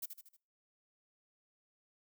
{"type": "noise with echo", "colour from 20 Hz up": "violet", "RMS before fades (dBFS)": -40, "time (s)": [0.02, 0.06], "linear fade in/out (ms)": 10, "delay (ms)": 77, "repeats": 4, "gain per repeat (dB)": -6, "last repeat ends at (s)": 0.368, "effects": ["noise-tail reverb RT60 0.4 s tail -24 dB re dry"]}